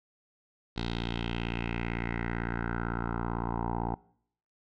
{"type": "tone with low-pass filter sweep", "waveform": "10% pulse", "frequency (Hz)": 57.9, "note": "A#1", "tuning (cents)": -11, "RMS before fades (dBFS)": -33, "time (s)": [0.76, 3.95], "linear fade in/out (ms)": 10, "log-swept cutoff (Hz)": [4000, 830], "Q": 3.8, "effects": ["noise-tail reverb RT60 0.7 s tail -24 dB re dry"]}